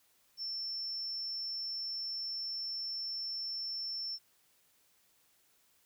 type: tone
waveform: sine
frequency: 5380 Hz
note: E8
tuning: 34 cents sharp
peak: -36 dBFS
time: 0.37-4.19 s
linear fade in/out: 50 ms
effects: white hiss -70 dBFS RMS until 5.85 s